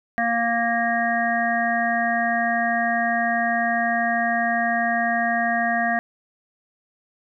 harmonic tone, 233.1 Hz, A#3, in tune, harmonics 1 / 3 / 5 / 7 / 8, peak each -27 / -22 / -33 / -27 / -25 dBFS, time 0.18-5.99 s, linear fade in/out 0 ms, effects none

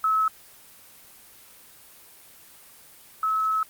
sine tone pair in turn, 1294 / 1294 Hz, E6 / E6, -32 / -32 cents, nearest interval unison, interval 0 cents, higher neither, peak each -19 / -21 dBFS, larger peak first, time 0.04-0.28 / 3.23-3.63 s, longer second, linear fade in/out 2 ms, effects white hiss -50 dBFS RMS until 3.69 s + Opus 24 kbps

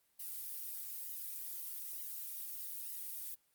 violet noise with flanger, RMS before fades -44 dBFS, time 0.19-3.35 s, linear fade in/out 10 ms, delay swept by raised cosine 1 to 3.7 ms, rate 1.1 Hz, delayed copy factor +0.9, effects white hiss -75 dBFS RMS until 3.54 s + Opus 32 kbps

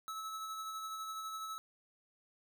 square tone with tremolo, 1300 Hz, E6, 24 cents flat, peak -40 dBFS, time 0.08-1.58 s, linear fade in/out 0 ms, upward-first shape sine, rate 12 Hz, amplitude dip 30%, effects none

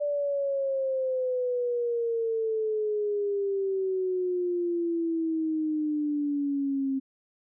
sine exponential sweep, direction down, 586 to 266.9 Hz, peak -25 dBFS, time 0-7 s, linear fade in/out 20 ms, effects none

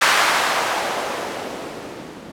violet noise with low-pass filter sweep, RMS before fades -22 dBFS, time 0.01-2.32 s, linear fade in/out 10 ms, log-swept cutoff 1400 to 230 Hz, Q 1.1, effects none

